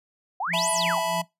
sine exponential two-way sweep, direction up then down, 698.5 to 11175 to 698.5 Hz, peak -25 dBFS, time 0.4-0.99 s, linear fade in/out 5 ms, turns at 0.71 s
sine tone with tremolo, 173.6 Hz, F3, 10 cents flat, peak -30 dBFS, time 0.47-1.25 s, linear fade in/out 50 ms, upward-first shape triangle, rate 3.1 Hz, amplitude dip 95%
square chord, E suspended fourth, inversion none, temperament equal with one note detuned, 659.3 / 866.4 / 987.8 Hz, E5 / A5 / B5, 0 / -27 / 0 cents, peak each -28 / -31 / -29 dBFS, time 0.53-1.22 s, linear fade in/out 10 ms
effects noise-tail reverb RT60 0.2 s tail -23 dB re dry + resampled to 32000 Hz

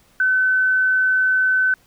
sine tone, 1518 Hz, F#6, 44 cents sharp, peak -14 dBFS, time 0.2-1.74 s, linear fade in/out 2 ms, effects pink hiss -56 dBFS RMS until 1.86 s

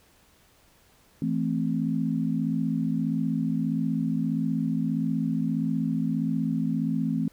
sine chord, A minor, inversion second, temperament equal, 164.81 / 220 / 261.6 Hz, E3 / A3 / C4, 0 / 0 / 0 cents, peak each -28 dBFS, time 1.22-7.28 s, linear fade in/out 2 ms, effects pink hiss -60 dBFS RMS until 7.32 s

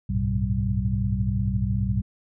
sine tone cluster, 61.9 / 98.5 / 110.1 / 124.4 / 192.8 Hz, B1 / G2 / A2 / B2 / G3, +5 / +9 / +2 / +13 / -28 cents, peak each -28 dBFS, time 0.09-2.02 s, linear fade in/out 10 ms, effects none

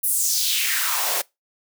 white noise with high-pass filter sweep, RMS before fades -22 dBFS, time 0.03-1.22 s, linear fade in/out 10 ms, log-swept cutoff 12000 to 480 Hz, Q 2.7, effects noise-tail reverb RT60 0.2 s tail -23 dB re dry

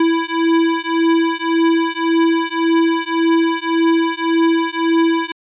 square beating tone pair, 329.6 / 331.4 Hz, E4 / E4, 0 / +9 cents, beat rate 1.8 Hz, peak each -17 dBFS, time 0-5.32 s, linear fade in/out 5 ms, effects resampled to 8000 Hz

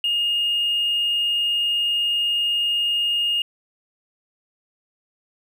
sine tone with hard clipping, 2844 Hz, F7, 31 cents sharp, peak -19 dBFS, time 0.04-3.42 s, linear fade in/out 2 ms, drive 1 dB, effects none

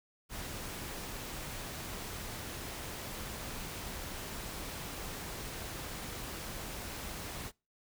pink noise, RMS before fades -42 dBFS, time 0.29-7.52 s, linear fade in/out 50 ms, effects noise-tail reverb RT60 0.3 s tail -26 dB re dry

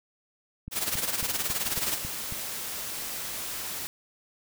click train, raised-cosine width 5 ms, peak -25 dBFS, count 7, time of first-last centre 0.68-2.324 s, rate 3.65 Hz
white noise with tremolo, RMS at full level -27 dBFS, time 0.71-1.99 s, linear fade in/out 50 ms, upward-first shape sine, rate 19 Hz, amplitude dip 65%
white noise, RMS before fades -35 dBFS, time 1.83-3.87 s, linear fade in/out 0 ms
effects none

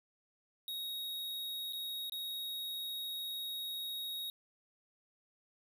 square tone with dropouts, 3767 Hz, A#7, 17 cents sharp, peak -39 dBFS, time 0.68-4.3 s, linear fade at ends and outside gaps 1 ms, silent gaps 1.725-1.732 / 2.097-2.121 s, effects none

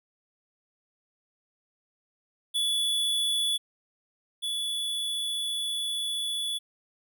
square tone pair in turn, 3431 / 3431 Hz, A7 / A7, -44 / -44 cents, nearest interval unison, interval 0 cents, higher neither, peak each -25 / -29 dBFS, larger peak first, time 2.54-3.58 / 4.42-6.59 s, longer second, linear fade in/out 20 ms, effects none

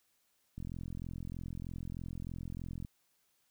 click train, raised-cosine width 5 ms, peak -30 dBFS, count 99, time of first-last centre 0.58-2.849 s, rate 43.2 Hz, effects white hiss -75 dBFS RMS until 3.5 s

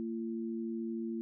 sine tone pair together, 227.5 / 340.9 Hz, A#3 / F4, -42 / -42 cents, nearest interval perfect fifth, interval 700 cents, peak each -36 / -39 dBFS, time 0-1.21 s, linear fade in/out 0 ms, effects none

